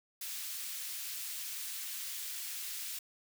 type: high-pass noise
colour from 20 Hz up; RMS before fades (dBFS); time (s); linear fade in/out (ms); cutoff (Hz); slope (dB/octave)
white; -41; 0.21-2.99; 5; 2100; 12
effects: none